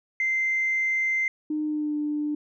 sine tone, 2081 Hz, C7, 10 cents flat, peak -21 dBFS, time 0.2-1.28 s, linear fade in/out 2 ms
sine tone with pitch glide, 304.5 to 297.7 Hz, D#4 to D4, -37 to +24 cents, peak -24 dBFS, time 1.5-2.35 s, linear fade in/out 5 ms, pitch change -39 cents, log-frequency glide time 1.65-1.96 s
effects tanh soft clip ceiling -17 dBFS

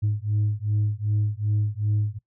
sine beating tone pair, 103.83 / 106.43 Hz, G#2 / G#2, 0 / +43 cents, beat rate 2.6 Hz, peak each -23 dBFS, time 0.02-2.19 s, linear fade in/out 20 ms, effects noise-tail reverb RT60 0.1 s tail -21 dB re dry + tanh soft clip ceiling -17 dBFS

